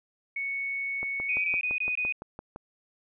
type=tone with pitch glide; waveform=sine; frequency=2217 to 2311 Hz; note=C#7 to D7; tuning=0 to -28 cents; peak=-29 dBFS; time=0.36-1.6 s; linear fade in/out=5 ms; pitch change=+72 cents; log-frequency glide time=1.26-1.44 s
type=click train; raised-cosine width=1 ms; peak=-25 dBFS; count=10; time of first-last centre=1.03-2.561 s; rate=5.88 Hz
type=tone bursts; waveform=sine; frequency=2489 Hz; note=D#7; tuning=in tune; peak=-26 dBFS; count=5; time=1.29-2.124 s; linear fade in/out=2 ms; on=150 ms; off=21 ms
effects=none